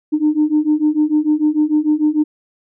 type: beating tone pair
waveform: sine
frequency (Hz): 299.9 / 306.6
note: D4 / D#4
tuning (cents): +36 / -25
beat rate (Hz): 6.7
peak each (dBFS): -15 / -14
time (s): 0.12-2.24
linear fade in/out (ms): 20
effects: tanh soft clip ceiling -6 dBFS